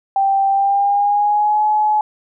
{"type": "tone with pitch glide", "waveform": "sine", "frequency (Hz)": [784, 850], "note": ["G5", "G#5"], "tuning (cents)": [0, 40], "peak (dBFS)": -12, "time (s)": [0.16, 2.01], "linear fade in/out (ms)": 2, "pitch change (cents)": 140, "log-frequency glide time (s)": [0.49, 1.64], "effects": []}